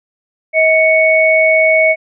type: tone pair together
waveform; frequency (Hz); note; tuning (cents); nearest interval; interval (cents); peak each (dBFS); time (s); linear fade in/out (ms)
sine; 637 / 2221; D#5 / C#7; +41 / +3; octave + minor seventh; 2162; -10; 0.53-1.96; 50
effects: none